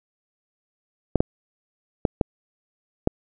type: clicks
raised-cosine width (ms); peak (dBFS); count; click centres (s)
2; -4; 5; 1.157 / 1.205 / 2.052 / 2.212 / 3.074
effects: none